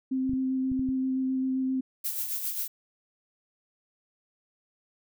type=tone with vibrato; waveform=sine; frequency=261.6 Hz; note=C4; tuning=in tune; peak=-25 dBFS; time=0.11-1.81 s; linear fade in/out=10 ms; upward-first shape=square; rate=7.6 Hz; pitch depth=8 cents each way
type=clicks; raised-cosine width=5 ms; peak=-26 dBFS; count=5; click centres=0.295 / 0.335 / 0.717 / 0.794 / 0.889 s
type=noise with tremolo; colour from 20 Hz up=violet; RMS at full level=-30 dBFS; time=2.04-2.68 s; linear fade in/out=10 ms; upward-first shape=sine; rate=7.5 Hz; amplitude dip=50%
effects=none